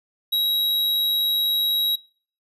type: tone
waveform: square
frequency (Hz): 3848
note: B7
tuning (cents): -46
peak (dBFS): -19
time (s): 0.32-1.96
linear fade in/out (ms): 10
effects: noise-tail reverb RT60 0.5 s tail -25 dB re dry + resampled to 32000 Hz

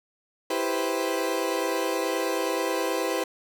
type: chord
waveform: 30% pulse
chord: C major seventh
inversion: first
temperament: equal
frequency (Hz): 329.6 / 392 / 493.9 / 523.3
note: E4 / G4 / B4 / C5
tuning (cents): 0 / 0 / 0 / 0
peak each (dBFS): -28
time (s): 0.5-3.24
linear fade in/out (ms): 5
effects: none

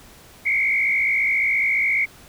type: tone with frequency modulation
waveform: sine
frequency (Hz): 2187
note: C#7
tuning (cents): -24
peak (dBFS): -17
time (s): 0.45-2.06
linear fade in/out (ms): 20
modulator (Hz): 54.5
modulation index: 1.9
effects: pink hiss -47 dBFS RMS until 2.28 s

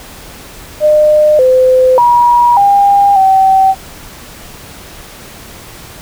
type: tone with pitch steps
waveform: sine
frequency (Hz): 606 / 513 / 961 / 803 / 768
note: D#5 / C5 / B5 / G5 / G5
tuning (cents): -46 / -34 / -48 / +41 / -36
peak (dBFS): -4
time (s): 0.8-3.75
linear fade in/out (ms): 50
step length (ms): 590
effects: pink hiss -32 dBFS RMS until 6.01 s

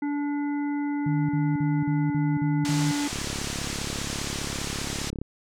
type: harmonic tone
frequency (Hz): 289.3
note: D4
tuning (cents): -26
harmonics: 1 / 3 / 5 / 7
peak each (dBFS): -25 / -37 / -44 / -43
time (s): 0.02-3.08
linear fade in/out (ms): 5
type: tone bursts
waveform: sine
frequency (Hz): 152.4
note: D#3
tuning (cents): -36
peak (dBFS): -23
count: 7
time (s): 1.06-2.916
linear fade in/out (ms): 5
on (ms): 230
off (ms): 41
type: low-pass noise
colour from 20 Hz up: white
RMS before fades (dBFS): -34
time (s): 2.65-5.1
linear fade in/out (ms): 0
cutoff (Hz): 7800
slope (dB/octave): 24
type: click train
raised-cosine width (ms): 3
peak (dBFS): -20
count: 74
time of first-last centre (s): 3.13-5.216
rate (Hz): 35
effects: none

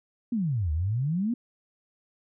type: exponential two-way sweep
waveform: sine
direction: down then up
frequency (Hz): 250 to 73.42 to 250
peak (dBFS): -24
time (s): 0.32-1.34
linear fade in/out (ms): 5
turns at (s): 0.72
effects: none

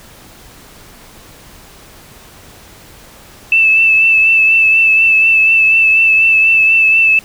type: tone with vibrato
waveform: sine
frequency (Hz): 2637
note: E7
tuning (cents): 0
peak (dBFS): -6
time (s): 3.52-7.19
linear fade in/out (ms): 2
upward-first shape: triangle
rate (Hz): 4.1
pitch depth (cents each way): 30
effects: pink hiss -39 dBFS RMS until 7.24 s

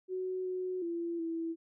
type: tone with pitch steps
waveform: sine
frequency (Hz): 371.2 / 368.2 / 339.4 / 329.7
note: F#4 / F#4 / F4 / E4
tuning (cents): +6 / -8 / -49 / 0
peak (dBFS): -33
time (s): 0.08-1.56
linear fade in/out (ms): 50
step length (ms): 370
effects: none

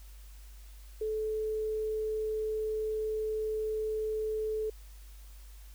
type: tone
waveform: sine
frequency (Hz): 433.9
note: A4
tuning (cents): -24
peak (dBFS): -30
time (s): 1.01-4.7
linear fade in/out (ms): 5
effects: added 50 Hz sine -47 dBFS peak until 5.74 s + white hiss -60 dBFS RMS until 5.74 s

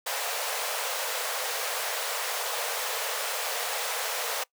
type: high-pass noise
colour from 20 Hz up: pink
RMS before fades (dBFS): -31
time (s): 0.06-4.44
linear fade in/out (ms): 10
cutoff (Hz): 450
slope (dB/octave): 96
effects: noise-tail reverb RT60 0.1 s tail -22 dB re dry

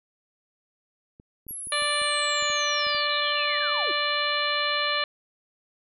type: clicks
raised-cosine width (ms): 3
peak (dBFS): -35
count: 10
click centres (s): 1.199 / 1.467 / 1.509 / 1.671 / 1.822 / 2.017 / 2.425 / 2.501 / 2.868 / 2.948
type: linear sweep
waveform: sine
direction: down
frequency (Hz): 11440 to 280.2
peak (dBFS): -33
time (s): 1.48-3.92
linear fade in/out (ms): 10
type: harmonic tone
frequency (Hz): 587.3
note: D5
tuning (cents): 0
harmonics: 1 / 2 / 3 / 4 / 5 / 6 / 7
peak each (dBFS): -32 / -29 / -30 / -31 / -31 / -33 / -31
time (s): 1.72-5.04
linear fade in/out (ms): 2
effects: none

